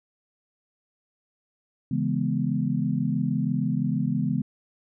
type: chord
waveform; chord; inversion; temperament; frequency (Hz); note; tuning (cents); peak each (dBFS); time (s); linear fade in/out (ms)
sine; C# minor seventh; none; equal; 138.59 / 164.81 / 207.7 / 246.9; C#3 / E3 / G#3 / B3; 0 / 0 / 0 / 0; -28; 1.91-4.42; 5
effects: none